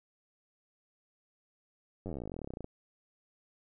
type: slowing click train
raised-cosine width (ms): 2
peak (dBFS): -27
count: 29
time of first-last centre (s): 2.06-2.644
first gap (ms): 10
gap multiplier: 1.05
effects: none